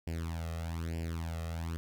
sawtooth tone with flanger, 82.6 Hz, E2, 4 cents sharp, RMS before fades -37 dBFS, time 0.07-1.77 s, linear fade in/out 0 ms, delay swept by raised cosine 0.39 to 1.59 ms, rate 1.1 Hz, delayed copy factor +0.85, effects none

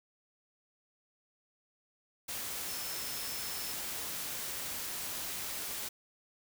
sine tone in noise, 5274 Hz, E8, in tune, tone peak -45 dBFS, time 2.68-3.73 s, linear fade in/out 10 ms, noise white, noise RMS -39 dBFS, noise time 2.28-5.89 s, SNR -9 dB, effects none

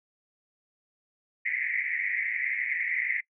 pink band-pass noise, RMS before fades -30 dBFS, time 1.45-3.21 s, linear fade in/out 10 ms, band 1900 to 2200 Hz, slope 96 dB/octave, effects noise-tail reverb RT60 0.1 s tail -22 dB re dry

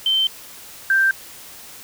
sine tone pair in turn, 3103 / 1570.9 Hz, G7 / G6, -18 / +3 cents, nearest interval octave, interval 1179 cents, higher first, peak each -15 / -13 dBFS, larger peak second, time 0.06-0.27 / 0.9-1.11 s, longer neither, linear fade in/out 2 ms, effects white hiss -40 dBFS RMS until 1.83 s

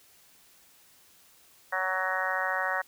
harmonic tone, 186.8 Hz, F#3, 17 cents sharp, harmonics 3 / 4 / 5 / 6 / 7 / 8 / 9 / 10, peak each -36 / -35 / -37 / -35 / -38 / -34 / -36 / -32 dBFS, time 1.72-2.82 s, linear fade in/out 10 ms, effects white hiss -59 dBFS RMS until 2.87 s

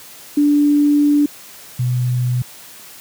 sine tone pair in turn, 291.9 / 124.3 Hz, D4 / B2, -10 / +12 cents, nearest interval octave + minor third, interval 1478 cents, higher first, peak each -10 / -14 dBFS, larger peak first, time 0.37-1.26 / 1.79-2.42 s, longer first, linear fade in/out 5 ms, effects white hiss -39 dBFS RMS until 3 s + high-pass 80 Hz 12 dB/octave

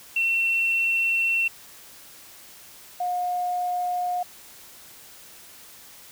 sine tone pair in turn, 2708 / 717.3 Hz, E7 / F5, +46 / +46 cents, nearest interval octave + major seventh, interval 2300 cents, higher first, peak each -19 / -23 dBFS, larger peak first, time 0.16-1.48 / 3-4.23 s, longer first, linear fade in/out 5 ms, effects tanh soft clip ceiling -15 dBFS + white hiss -47 dBFS RMS until 6.11 s

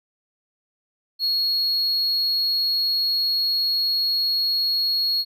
triangle tone, 4317 Hz, C#8, 47 cents flat, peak -18 dBFS, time 1.19-5.25 s, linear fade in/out 50 ms, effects none

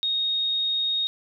sine tone, 3729 Hz, A#7, in tune, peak -22 dBFS, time 0.03-1.07 s, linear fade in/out 0 ms, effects none

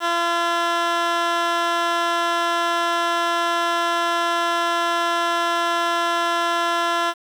15% pulse tone with band-pass filter, 341.3 Hz, F4, 40 cents flat, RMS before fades -21 dBFS, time 0-7.14 s, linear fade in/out 50 ms, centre 1800 Hz, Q 0.73, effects 7-bit

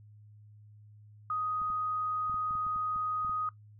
sine tone, 1249 Hz, D#6, 6 cents sharp, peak -30 dBFS, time 1.3-3.49 s, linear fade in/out 2 ms
clicks, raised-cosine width 5 ms, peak -37 dBFS, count 11, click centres 1.617 / 1.702 / 2.297 / 2.343 / 2.509 / 2.553 / 2.666 / 2.761 / 2.961 / 3.248 / 3.295 s
effects noise-tail reverb RT60 0.1 s tail -17 dB re dry + added 105 Hz sine -52 dBFS peak until 3.79 s

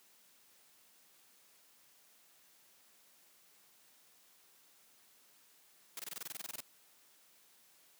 white noise bursts, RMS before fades -43 dBFS, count 14, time 5.97-6.605 s, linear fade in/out 2 ms, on 24 ms, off 23 ms, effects white hiss -66 dBFS RMS until 7.99 s + high-pass 150 Hz 12 dB/octave

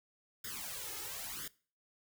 white noise with flanger, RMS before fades -43 dBFS, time 0.44-1.48 s, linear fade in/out 5 ms, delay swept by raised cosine 0.58 to 2.38 ms, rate 0.97 Hz, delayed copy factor +1, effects noise-tail reverb RT60 0.4 s tail -21 dB re dry

